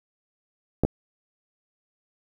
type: clicks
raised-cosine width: 2 ms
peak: -8 dBFS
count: 2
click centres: 0.836 / 0.85 s
effects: 8-bit